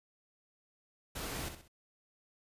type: noise with echo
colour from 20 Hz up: pink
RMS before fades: -40 dBFS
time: 1.15-1.49 s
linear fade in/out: 10 ms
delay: 64 ms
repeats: 3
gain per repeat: -8 dB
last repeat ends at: 1.682 s
effects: resampled to 32000 Hz